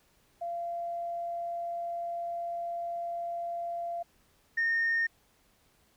sine tone pair in turn, 687 / 1834.1 Hz, F5 / A#6, -29 / -29 cents, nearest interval octave + perfect fourth, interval 1700 cents, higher second, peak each -32 / -24 dBFS, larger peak second, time 0.41-4.03 / 4.57-5.07 s, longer first, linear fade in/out 10 ms, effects tanh soft clip ceiling -22 dBFS + pink hiss -67 dBFS RMS until 5.96 s

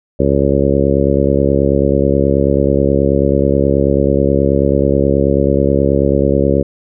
harmonic tone, 69.3 Hz, C#2, in tune, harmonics 1 / 2 / 3 / 4 / 5 / 6 / 7 / 8, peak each -18 / -18 / -18 / -18 / -18 / -18 / -18 / -18 dBFS, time 0.19-6.63 s, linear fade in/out 10 ms, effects none

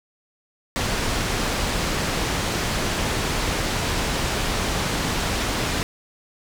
pink low-pass noise, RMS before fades -24 dBFS, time 0.76-5.83 s, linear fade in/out 0 ms, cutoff 7400 Hz, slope 12 dB/octave, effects none

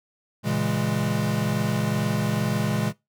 square chord, A# half-diminished seventh, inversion none, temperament equal, 116.54 / 138.59 / 164.81 / 207.7 Hz, A#2 / C#3 / E3 / G#3, 0 / 0 / 0 / 0 cents, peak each -29 / -29 / -30 / -27 dBFS, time 0.43-2.93 s, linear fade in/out 50 ms, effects noise-tail reverb RT60 0.2 s tail -21 dB re dry

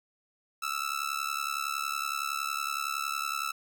sawtooth tone with amplitude modulation, 1318.5 Hz, E6, in tune, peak -23 dBFS, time 0.62-3.52 s, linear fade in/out 10 ms, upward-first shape sine, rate 70.8 Hz, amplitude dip 90%, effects none

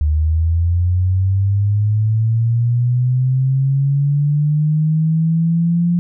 sine linear sweep, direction up, 74.4 to 174.61 Hz, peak -12 dBFS, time 0.01-5.99 s, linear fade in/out 0 ms, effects none

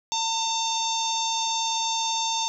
harmonic tone, 903 Hz, A5, 45 cents sharp, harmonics 1 / 3 / 4 / 5 / 6 / 7 / 8, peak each -27 / -38 / -29 / -36 / -35 / -31 / -40 dBFS, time 0.12-2.48 s, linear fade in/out 0 ms, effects none

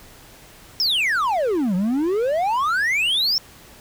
triangle exponential two-way sweep, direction down then up, 5540 to 175 to 5540 Hz, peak -16 dBFS, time 0.8-3.38 s, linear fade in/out 0 ms, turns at 1.75 s, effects pink hiss -46 dBFS RMS until 3.8 s

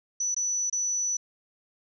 sine tone with dropouts, 5950 Hz, F#8, 9 cents sharp, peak -25 dBFS, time 0.2-1.17 s, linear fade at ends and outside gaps 5 ms, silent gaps 0.346-0.364 / 0.699-0.726 s, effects none

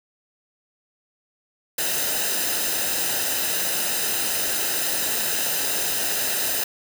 white noise with comb filter, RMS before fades -24 dBFS, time 1.78-6.64 s, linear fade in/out 5 ms, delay 0.89 ms, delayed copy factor -0.6, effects none

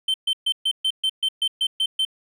triangle tone bursts, 3100 Hz, G7, 20 cents flat, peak -17 dBFS, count 11, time 0.08-2.051 s, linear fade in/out 5 ms, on 61 ms, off 130 ms, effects none

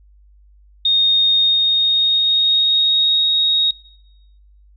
sine tone with pitch glide, 3700 to 3760 Hz, A#7 to A#7, -14 to +14 cents, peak -12 dBFS, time 0.85-3.71 s, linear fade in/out 5 ms, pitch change +28 cents, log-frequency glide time 1.39-3.26 s, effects noise-tail reverb RT60 1.0 s tail -25 dB re dry + added 50 Hz sine -46 dBFS peak until 4.76 s

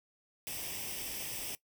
white noise with comb filter, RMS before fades -40 dBFS, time 0.47-1.55 s, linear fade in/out 0 ms, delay 0.36 ms, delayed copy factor +0.65, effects noise-tail reverb RT60 0.1 s tail -19 dB re dry

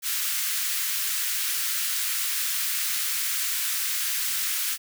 white high-pass noise, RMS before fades -27 dBFS, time 0.02-4.78 s, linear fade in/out 50 ms, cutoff 1400 Hz, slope 24 dB/octave, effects none

